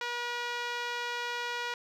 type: tone with band-pass filter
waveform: 5% pulse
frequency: 481 Hz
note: B4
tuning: 46 cents flat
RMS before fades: -35 dBFS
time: 0.01-1.74 s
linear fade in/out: 2 ms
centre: 1100 Hz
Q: 0.7
effects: none